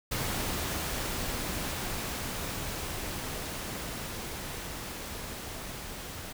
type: noise with level ramp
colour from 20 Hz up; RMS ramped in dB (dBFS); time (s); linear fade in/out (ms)
pink; -32 to -41; 0.11-6.33; 10
effects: none

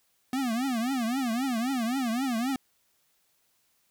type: tone with vibrato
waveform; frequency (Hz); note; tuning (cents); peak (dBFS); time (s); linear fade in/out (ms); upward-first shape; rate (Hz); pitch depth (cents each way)
square; 246.9; B3; 0; -27; 0.33-2.56; 2; triangle; 3.8; 220
effects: white hiss -70 dBFS RMS until 3.9 s

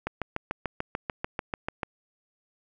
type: click train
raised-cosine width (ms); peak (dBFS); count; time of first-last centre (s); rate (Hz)
0.5; -14; 13; 0.07-1.832; 6.81
effects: none

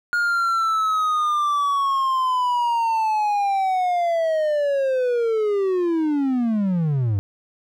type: linear sweep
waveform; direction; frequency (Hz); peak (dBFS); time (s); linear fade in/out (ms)
triangle; down; 1430 to 94.3; -16; 0.13-7.19; 0
effects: none

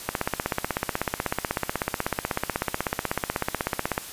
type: click train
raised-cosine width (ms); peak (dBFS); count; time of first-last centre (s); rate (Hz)
0.5; -8; 64; 0.09-3.979; 16.2
effects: white hiss -39 dBFS RMS until 4.12 s + resampled to 32000 Hz

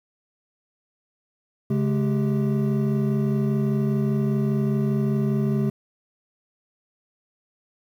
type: tone cluster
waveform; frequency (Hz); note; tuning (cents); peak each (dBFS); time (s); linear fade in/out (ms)
triangle; 138.4 / 211.1 / 390.2; C#3 / G#3 / G4; -2 / +29 / -8; -21 / -21 / -27; 1.7-5.7; 5
effects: 9-bit

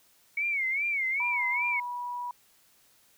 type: tone with vibrato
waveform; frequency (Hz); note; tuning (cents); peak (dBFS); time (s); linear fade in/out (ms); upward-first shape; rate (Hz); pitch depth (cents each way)
sine; 2217; C#7; 0; -26; 0.37-1.8; 5; sine; 2.5; 130
type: tone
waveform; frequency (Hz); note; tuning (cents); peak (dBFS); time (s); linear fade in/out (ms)
sine; 974; B5; -24; -32; 1.2-2.31; 2
effects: white hiss -63 dBFS RMS until 3.17 s

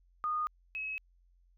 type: tone pair in turn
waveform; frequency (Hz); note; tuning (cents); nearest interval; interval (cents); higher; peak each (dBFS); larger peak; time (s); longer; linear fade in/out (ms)
sine; 1229 / 2567; D#6 / E7; -22 / -47; octave + minor second; 1275; second; -30 / -35; first; 0.24-0.47 / 0.75-0.98; neither; 0
effects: added 44 Hz sine -63 dBFS peak until 1.57 s

